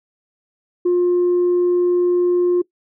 sine tone, 354.7 Hz, F4, 27 cents sharp, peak -11 dBFS, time 0.85-2.62 s, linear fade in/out 10 ms, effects noise-tail reverb RT60 0.1 s tail -21 dB re dry + tanh soft clip ceiling -11 dBFS

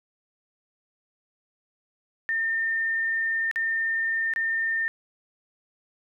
sine tone with dropouts, 1811 Hz, A6, 49 cents sharp, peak -23 dBFS, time 2.29-4.88 s, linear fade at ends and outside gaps 0 ms, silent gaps 3.513-3.559 / 4.337-4.361 s, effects none

